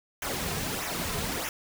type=noise with flanger; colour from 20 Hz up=pink; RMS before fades=-32 dBFS; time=0.22-1.49 s; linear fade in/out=2 ms; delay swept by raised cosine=0.22 to 3.52 ms; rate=1.6 Hz; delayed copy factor=-0.65; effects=none